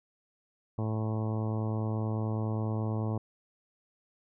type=harmonic tone; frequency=109.4 Hz; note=A2; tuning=9 cents flat; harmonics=1 / 2 / 3 / 4 / 5 / 6 / 7 / 8 / 9 / 10; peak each=-30 / -36 / -40 / -42 / -44 / -46 / -47 / -48 / -49 / -50 dBFS; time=0.78-3.18 s; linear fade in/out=5 ms; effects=none